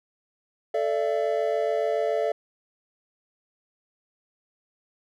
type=chord; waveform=triangle; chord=A suspended fourth; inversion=none; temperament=equal with one note detuned; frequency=440 / 587.3 / 674.3 Hz; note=A4 / D5 / E5; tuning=0 / 0 / +39 cents; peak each=-25 dBFS; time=0.74-2.32 s; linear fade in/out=5 ms; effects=none